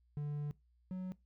triangle tone pair in turn, 146.83 / 184.99 Hz, D3 / F#3, 0 / 0 cents, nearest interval major third, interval 400 cents, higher second, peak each -34 / -36 dBFS, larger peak first, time 0.17-0.51 / 0.91-1.12 s, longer first, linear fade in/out 0 ms, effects noise-tail reverb RT60 0.2 s tail -21 dB re dry + added 60 Hz sine -68 dBFS peak until 1.25 s

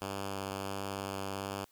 5% pulse tone with vibrato, 98 Hz, G2, in tune, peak -25 dBFS, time 0.01-1.65 s, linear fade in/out 10 ms, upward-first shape triangle, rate 1.5 Hz, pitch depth 11 cents each way, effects white hiss -68 dBFS RMS until 1.71 s

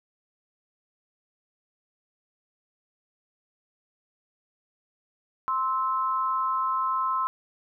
sine tone pair together, 1046.5 / 1305.2 Hz, C6 / E6, 0 / -18 cents, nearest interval major third, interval 382 cents, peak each -25 / -28 dBFS, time 5.48-7.27 s, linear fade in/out 0 ms, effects none

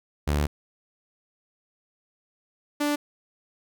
sawtooth tone pair in turn, 73.42 / 293.1 Hz, D2 / D4, 0 / -3 cents, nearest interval 2 octaves, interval 2397 cents, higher second, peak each -18 / -19 dBFS, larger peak first, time 0.27-0.47 / 2.8-2.96 s, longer first, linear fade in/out 10 ms, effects none

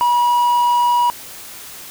triangle tone, 966 Hz, B5, 39 cents flat, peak -10 dBFS, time 0.01-1.1 s, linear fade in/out 0 ms, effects white hiss -35 dBFS RMS until 1.9 s

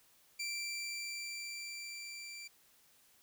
20% pulse tone with level ramp, 2349 Hz, D7, in tune, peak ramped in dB -32 to -41 dBFS, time 0.39-2.48 s, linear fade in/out 10 ms, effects white hiss -67 dBFS RMS until 3.22 s

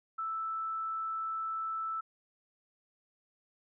sine tone, 1318.5 Hz, E6, in tune, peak -33 dBFS, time 0.18-2.01 s, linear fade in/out 10 ms, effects none

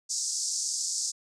white band-pass noise, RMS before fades -31 dBFS, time 0.09-1.12 s, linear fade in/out 20 ms, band 4900 to 8100 Hz, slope 48 dB/octave, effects none

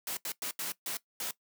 white noise bursts at uneven times, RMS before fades -36 dBFS, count 6, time 0.07-0.17 / 0.25-0.32 / 0.42-0.51 / 0.59-0.72 / 0.86-0.97 / 1.2-1.31 s, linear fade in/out 2 ms, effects noise-tail reverb RT60 0.1 s tail -18 dB re dry + high-pass 150 Hz 12 dB/octave

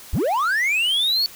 triangle linear sweep, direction up, 33.86 to 4496 Hz, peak -16 dBFS, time 0.13-1.26 s, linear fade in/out 0 ms, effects white hiss -42 dBFS RMS until 1.35 s

